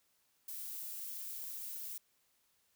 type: noise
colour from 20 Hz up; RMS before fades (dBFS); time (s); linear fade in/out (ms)
violet; -44; 0.48-1.98; 5
effects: white hiss -75 dBFS RMS until 2.75 s